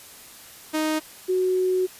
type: tone pair in turn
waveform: sawtooth / sine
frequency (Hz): 311.1 / 370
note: D#4 / F#4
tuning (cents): 0 / 0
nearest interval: minor third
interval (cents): 300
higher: second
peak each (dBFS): -18 / -19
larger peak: first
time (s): 0.73-1 / 1.28-1.87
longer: second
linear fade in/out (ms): 20
effects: white hiss -45 dBFS RMS until 1.99 s + resampled to 32000 Hz